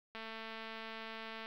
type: click train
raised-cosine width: 0.3 ms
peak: -30 dBFS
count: 293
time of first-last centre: 0.15-1.459 s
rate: 223 Hz
effects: low-pass 5000 Hz 12 dB/octave + 11-bit